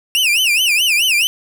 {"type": "tone with vibrato", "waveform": "40% pulse", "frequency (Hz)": 2685, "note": "E7", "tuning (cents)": 31, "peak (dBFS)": -11, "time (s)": [0.15, 1.27], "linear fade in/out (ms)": 0, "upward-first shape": "sine", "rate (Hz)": 4.7, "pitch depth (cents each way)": 230, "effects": []}